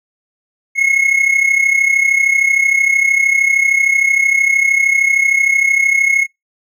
triangle tone with amplitude modulation, 2173 Hz, C#7, 35 cents flat, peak -5 dBFS, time 0.75-6.27 s, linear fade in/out 50 ms, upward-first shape sine, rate 33.1 Hz, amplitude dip 70%, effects noise-tail reverb RT60 0.2 s tail -26 dB re dry

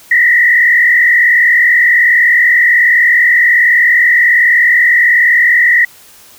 sine tone with frequency modulation, 1926 Hz, B6, 44 cents flat, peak -5 dBFS, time 0.11-5.85 s, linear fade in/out 5 ms, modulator 41.3 Hz, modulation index 2, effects white hiss -40 dBFS RMS until 6.38 s

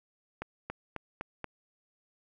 accelerating click train, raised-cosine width 0.5 ms, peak -21 dBFS, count 5, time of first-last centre 0.42-1.443 s, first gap 280 ms, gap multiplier 0.94, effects none

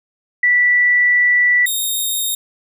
sine / 10% pulse tone pair in turn, 1963 / 3706 Hz, B6 / A#7, -11 / -11 cents, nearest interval major seventh, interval 1100 cents, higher second, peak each -10 dBFS, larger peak neither, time 0.43-1.66 / 1.66-2.35 s, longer first, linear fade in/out 5 ms, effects none

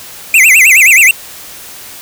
square tone with vibrato, 2349 Hz, D7, in tune, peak -3 dBFS, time 0.34-1.11 s, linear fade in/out 2 ms, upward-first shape sine, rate 9.5 Hz, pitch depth 270 cents each way, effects white hiss -30 dBFS RMS until 2.01 s

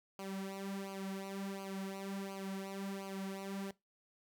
sawtooth tone with flanger, 194.7 Hz, G3, 12 cents flat, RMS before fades -43 dBFS, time 0.19-3.71 s, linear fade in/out 0 ms, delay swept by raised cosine 0.54 to 4.54 ms, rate 1.4 Hz, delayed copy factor -0.8, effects noise-tail reverb RT60 0.2 s tail -21 dB re dry

